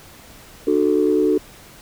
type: chord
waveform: sine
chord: D major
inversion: none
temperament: equal with one note detuned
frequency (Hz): 300.7 / 370 / 440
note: D4 / F#4 / A4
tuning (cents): +41 / 0 / 0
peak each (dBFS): -18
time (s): 0.67-1.38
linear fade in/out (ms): 5
effects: tanh soft clip ceiling -6 dBFS + pink hiss -44 dBFS RMS until 1.81 s